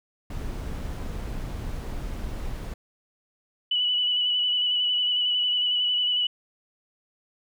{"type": "noise", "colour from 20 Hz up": "brown", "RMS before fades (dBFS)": -32, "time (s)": [0.3, 2.74], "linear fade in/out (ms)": 5}
{"type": "tone with vibrato", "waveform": "sine", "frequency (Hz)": 2960, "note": "F#7", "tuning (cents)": 0, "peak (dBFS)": -21, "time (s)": [3.71, 6.27], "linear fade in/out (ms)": 5, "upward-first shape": "square", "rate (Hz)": 11, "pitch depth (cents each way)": 18}
{"effects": []}